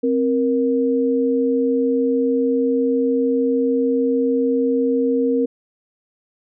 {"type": "tone pair together", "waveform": "sine", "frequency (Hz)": [263.5, 470], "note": ["C4", "A#4"], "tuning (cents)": [12, 14], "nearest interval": "minor seventh", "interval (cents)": 1002, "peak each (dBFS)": -18, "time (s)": [0.03, 5.46], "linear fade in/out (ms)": 10, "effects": []}